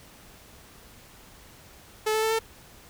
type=tone with pitch steps; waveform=sawtooth; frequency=432.5 / 437.5 / 442.6 / 447.8 Hz; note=A4 / A4 / A4 / A4; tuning=-30 / -10 / +10 / +30 cents; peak=-19 dBFS; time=2.06-2.392 s; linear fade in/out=10 ms; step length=83 ms; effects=pink hiss -51 dBFS RMS until 2.89 s